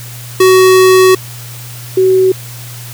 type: tone pair in turn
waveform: square / sine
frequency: 374.1 / 376.2 Hz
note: F#4 / F#4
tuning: +19 / +29 cents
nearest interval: unison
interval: 10 cents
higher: second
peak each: -4 / -5 dBFS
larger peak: first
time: 0.4-1.15 / 1.97-2.32 s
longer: first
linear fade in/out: 5 ms
effects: added 120 Hz sine -27 dBFS peak until 2.93 s + white hiss -31 dBFS RMS until 2.93 s